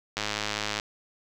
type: click train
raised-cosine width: 0.2 ms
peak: -11 dBFS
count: 67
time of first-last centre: 0.17-0.799 s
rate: 105 Hz
effects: none